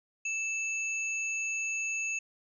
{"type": "tone pair together", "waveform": "sine", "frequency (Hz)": [2637, 6645], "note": ["E7", "G#8"], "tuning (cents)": [0, 0], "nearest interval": "octave + major third", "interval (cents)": 1600, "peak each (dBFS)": [-31, -38], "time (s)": [0.25, 2.19], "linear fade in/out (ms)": 5, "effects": []}